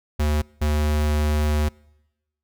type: tone pair in turn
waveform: square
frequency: 75.2 / 75.2 Hz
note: D2 / D2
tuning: +42 / +42 cents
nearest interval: unison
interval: 0 cents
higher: neither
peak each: -19 dBFS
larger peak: neither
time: 0.19-0.42 / 0.61-1.69 s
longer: second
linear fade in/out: 10 ms
effects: noise-tail reverb RT60 1.0 s tail -26 dB re dry